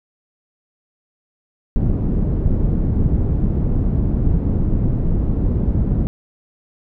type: low-pass noise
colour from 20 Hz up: pink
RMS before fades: -17 dBFS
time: 1.76-6.07 s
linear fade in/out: 0 ms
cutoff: 220 Hz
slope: 12 dB/octave
effects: none